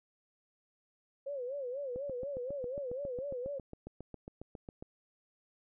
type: tone with vibrato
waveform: sine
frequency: 529 Hz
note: C5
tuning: 19 cents sharp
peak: -36 dBFS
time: 1.26-3.59 s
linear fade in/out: 10 ms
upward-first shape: sine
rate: 4.1 Hz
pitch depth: 150 cents each way
type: click train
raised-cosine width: 2 ms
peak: -31 dBFS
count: 22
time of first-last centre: 1.96-4.825 s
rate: 7.33 Hz
effects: none